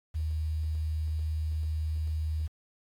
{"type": "tone with quantisation", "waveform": "sine", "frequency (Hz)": 78.2, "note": "D#2", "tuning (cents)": 9, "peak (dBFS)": -28, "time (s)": [0.14, 2.48], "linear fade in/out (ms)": 20, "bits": 9, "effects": ["AAC 64 kbps"]}